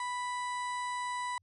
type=harmonic tone; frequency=987.8 Hz; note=B5; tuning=in tune; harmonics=1 / 2 / 3 / 4 / 5 / 6 / 7 / 8 / 9 / 10; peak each=-34 / -41 / -55 / -48 / -58 / -60 / -61 / -52 / -54 / -63 dBFS; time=0-1.38 s; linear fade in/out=2 ms; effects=added 94 Hz sine -70 dBFS peak until 1.42 s